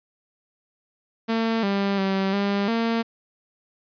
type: tone with pitch steps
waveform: sawtooth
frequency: 226.3 / 198.4 / 193.1 / 200.4 / 229.1 Hz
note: A3 / G3 / G3 / G3 / A#3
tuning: +49 / +21 / -26 / +38 / -30 cents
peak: -17 dBFS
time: 1.28-3.03 s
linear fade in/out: 20 ms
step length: 350 ms
effects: resampled to 11025 Hz